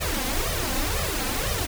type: noise with flanger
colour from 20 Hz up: pink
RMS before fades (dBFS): -26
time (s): 0-1.67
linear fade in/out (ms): 20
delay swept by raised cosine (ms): 1.6 to 3.9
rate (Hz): 2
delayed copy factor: +1
effects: none